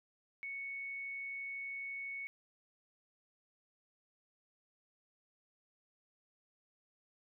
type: tone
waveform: sine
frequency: 2217 Hz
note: C#7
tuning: in tune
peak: -40 dBFS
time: 0.43-2.27 s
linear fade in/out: 0 ms
effects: none